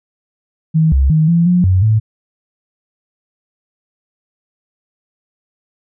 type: tone with pitch steps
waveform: sine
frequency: 159 / 67.3 / 156.8 / 169.3 / 178.3 / 93.1 / 109.2 Hz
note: D#3 / C2 / D#3 / E3 / F3 / F#2 / A2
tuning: +38 / +49 / +14 / +46 / +36 / +11 / -13 cents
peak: -8 dBFS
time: 0.74-2 s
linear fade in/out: 20 ms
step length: 180 ms
effects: none